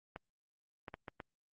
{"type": "clicks", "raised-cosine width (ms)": 0.5, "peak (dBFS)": -28, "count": 5, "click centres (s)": [0.161, 0.882, 0.941, 1.082, 1.202], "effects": ["Opus 32 kbps"]}